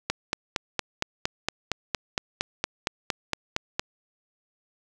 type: click train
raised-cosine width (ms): 0.2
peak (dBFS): -7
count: 17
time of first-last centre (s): 0.1-3.795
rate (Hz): 4.33
effects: none